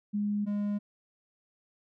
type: tone pair in turn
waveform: sine / triangle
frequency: 206.4 / 205.4 Hz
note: G#3 / G#3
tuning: -10 / -19 cents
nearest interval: unison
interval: 9 cents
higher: first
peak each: -27 / -26 dBFS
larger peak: second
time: 0.13-0.46 / 0.46-0.79 s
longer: neither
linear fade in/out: 20 ms
effects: none